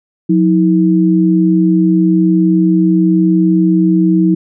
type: tone pair together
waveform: sine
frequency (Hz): 180.3 / 321.3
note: F#3 / E4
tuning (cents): -45 / -44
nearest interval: minor seventh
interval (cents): 1001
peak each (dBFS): -10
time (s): 0.29-4.35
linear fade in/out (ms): 10
effects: none